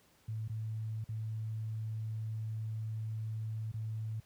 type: tone with dropouts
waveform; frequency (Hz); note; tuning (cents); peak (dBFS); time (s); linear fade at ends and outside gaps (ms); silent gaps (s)
sine; 110; A2; 0; -35; 0.28-4.2; 5; 0.478-0.495 / 1.041-1.088 / 3.716-3.739
effects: pink hiss -67 dBFS RMS until 4.25 s + high-pass 60 Hz 12 dB/octave